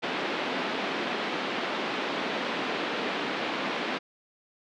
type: band-pass noise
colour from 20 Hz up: pink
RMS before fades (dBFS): -31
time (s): 0.02-3.99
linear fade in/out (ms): 20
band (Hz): 230 to 3700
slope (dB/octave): 24
effects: none